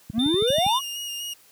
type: click train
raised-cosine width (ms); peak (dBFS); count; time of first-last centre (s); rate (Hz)
5; -18; 8; 0.1-0.665; 12.4
type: exponential sweep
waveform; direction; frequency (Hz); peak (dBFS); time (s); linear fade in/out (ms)
triangle; up; 207.7 to 1140; -18; 0.13-0.81; 50
type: tone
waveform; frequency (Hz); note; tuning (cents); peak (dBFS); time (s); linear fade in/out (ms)
triangle; 3590; A7; +34; -23; 0.19-0.79; 5
type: tone with vibrato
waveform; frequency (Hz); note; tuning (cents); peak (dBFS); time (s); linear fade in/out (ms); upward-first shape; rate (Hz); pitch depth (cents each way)
sawtooth; 2850; F7; +34; -27; 0.47-1.34; 10; square; 4.1; 18
effects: white hiss -55 dBFS RMS until 1.51 s + high-pass 100 Hz 12 dB/octave

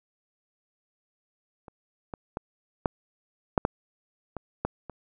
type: clicks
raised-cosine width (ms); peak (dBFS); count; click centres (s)
1; -30 / -21 / -17 / -9 / -6 / -8 / -20 / -12 / -24; 9; 1.682 / 2.138 / 2.371 / 2.858 / 3.578 / 3.651 / 4.367 / 4.65 / 4.897
effects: none

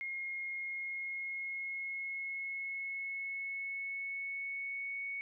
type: tone with pitch glide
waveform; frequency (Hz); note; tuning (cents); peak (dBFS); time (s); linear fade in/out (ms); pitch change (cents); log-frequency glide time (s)
sine; 2146 to 2223; C7 to C#7; +43 to +4; -37; 0.01-5.21; 0; +61; 0.54-5.04
effects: none

